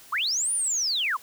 sine linear two-way sweep, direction up then down, 932 to 9750 to 932 Hz, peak -23 dBFS, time 0.12-1.17 s, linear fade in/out 10 ms, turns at 0.53 s, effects white hiss -50 dBFS RMS until 1.22 s

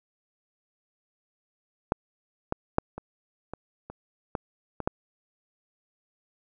clicks, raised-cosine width 1 ms, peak -8 / -12 / -6 / -22 / -21 / -25 / -14 / -18 / -10 dBFS, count 9, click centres 1.921 / 2.524 / 2.784 / 2.98 / 3.536 / 3.9 / 4.352 / 4.803 / 4.875 s, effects none

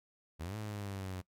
sawtooth exponential two-way sweep, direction up then down, 75 to 108.7 to 90.9 Hz, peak -35 dBFS, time 0.39-1.22 s, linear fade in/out 20 ms, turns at 0.56 s, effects noise-tail reverb RT60 0.1 s tail -21 dB re dry + MP3 96 kbps

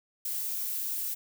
violet noise with ADSR envelope, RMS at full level -31 dBFS, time 0.25-1.15 s, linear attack 6 ms, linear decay 8 ms, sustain -2 dB, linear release 17 ms, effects none

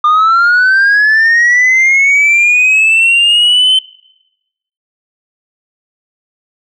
sine linear sweep, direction up, 1200 to 3083 Hz, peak -3 dBFS, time 0.04-3.79 s, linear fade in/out 5 ms, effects noise-tail reverb RT60 1.0 s tail -26 dB re dry + tanh soft clip ceiling -4 dBFS

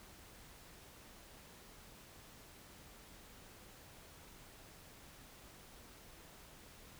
silence, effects pink hiss -58 dBFS RMS until 6.99 s

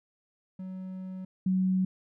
triangle / sine tone pair in turn, 186.9 / 186.9 Hz, F#3 / F#3, +18 / +18 cents, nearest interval unison, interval 0 cents, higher neither, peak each -34 / -23 dBFS, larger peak second, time 0.59-1.25 / 1.46-1.85 s, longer first, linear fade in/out 5 ms, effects none

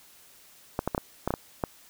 clicks, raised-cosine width 1 ms, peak -12 dBFS, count 8, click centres 0.791 / 0.876 / 0.948 / 0.979 / 1.276 / 1.306 / 1.339 / 1.638 s, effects white hiss -55 dBFS RMS until 1.89 s

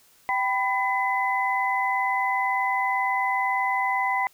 sine tone cluster, 777 / 995 / 2020 Hz, G5 / B5 / B6, -16 / +13 / +39 cents, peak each -26 dBFS, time 0.29-4.27 s, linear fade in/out 0 ms, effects white hiss -58 dBFS RMS until 4.33 s

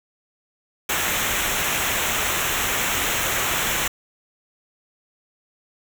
pink noise with comb filter, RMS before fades -23 dBFS, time 0.89-3.88 s, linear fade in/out 5 ms, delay 0.21 ms, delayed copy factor -0.7, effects none

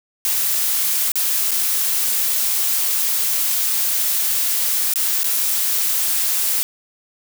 blue noise with dropouts, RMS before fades -19 dBFS, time 0.25-6.63 s, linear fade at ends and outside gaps 0 ms, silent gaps 1.118-1.156 / 1.509-1.516 / 4.937-4.958 / 5.233-5.243 s, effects none

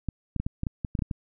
clicks, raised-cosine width 5 ms, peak -16 dBFS, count 11, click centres 0.087 / 0.363 / 0.4 / 0.465 / 0.634 / 0.668 / 0.848 / 0.952 / 0.991 / 1.022 / 1.112 s, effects none

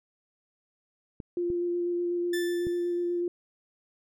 clicks, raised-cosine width 3 ms, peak -25 / -26 / -23 dBFS, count 3, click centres 1.202 / 1.502 / 2.669 s
sine tone with vibrato, 349.2 Hz, F4, in tune, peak -26 dBFS, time 1.37-3.28 s, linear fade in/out 2 ms, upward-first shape square, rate 8.1 Hz, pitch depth 9 cents each way
sawtooth tone with exponential decay, 1760 Hz, A6, in tune, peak -28 dBFS, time 2.33-3.21 s, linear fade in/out 5 ms, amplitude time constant 190 ms
effects none

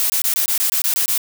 blue noise bursts, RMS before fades -18 dBFS, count 10, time 0-1.178 s, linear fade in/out 0 ms, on 98 ms, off 22 ms, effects none

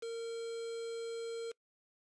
triangle tone with quantisation, 460.1 Hz, A#4, 23 cents flat, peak -36 dBFS, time 0.02-1.52 s, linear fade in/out 10 ms, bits 8, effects noise-tail reverb RT60 0.1 s tail -24 dB re dry + resampled to 22050 Hz

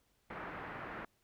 white low-pass noise, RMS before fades -45 dBFS, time 0.3-1.05 s, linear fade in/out 5 ms, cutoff 1800 Hz, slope 24 dB/octave, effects pink hiss -75 dBFS RMS until 1.23 s

